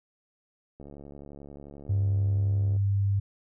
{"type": "click train", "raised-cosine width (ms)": 2, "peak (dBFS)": -32, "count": 141, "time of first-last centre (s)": [0.8, 2.764], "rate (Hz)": 71.3}
{"type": "tone with pitch glide", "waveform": "sine", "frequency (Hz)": [98.7, 99.39], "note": ["G2", "G2"], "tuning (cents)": [12, 24], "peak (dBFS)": -22, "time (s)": [1.89, 3.2], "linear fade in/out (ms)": 10, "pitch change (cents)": 12, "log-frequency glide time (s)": [2.16, 2.54]}
{"effects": []}